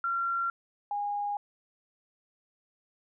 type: tone pair in turn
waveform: sine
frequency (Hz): 1372 / 818.9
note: F6 / G#5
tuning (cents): -31 / -25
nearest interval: major sixth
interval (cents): 894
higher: first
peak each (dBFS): -27 / -29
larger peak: first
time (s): 0.04-0.5 / 0.91-1.37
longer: neither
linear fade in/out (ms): 2
effects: none